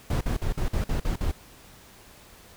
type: noise bursts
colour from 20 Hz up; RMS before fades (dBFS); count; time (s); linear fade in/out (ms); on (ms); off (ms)
brown; -25; 8; 0.1-1.316; 5; 110; 48
effects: pink hiss -51 dBFS RMS until 2.56 s